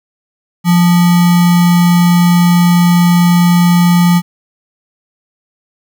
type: tone with sample-and-hold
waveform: sine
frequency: 174.61 Hz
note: F3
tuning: in tune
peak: -5 dBFS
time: 0.64-4.22 s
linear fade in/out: 50 ms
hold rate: 1050 Hz
effects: none